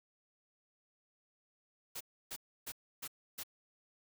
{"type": "noise bursts", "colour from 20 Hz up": "white", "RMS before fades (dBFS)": -43, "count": 5, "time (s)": [1.95, 3.435], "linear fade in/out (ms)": 10, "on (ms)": 57, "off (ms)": 300, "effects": []}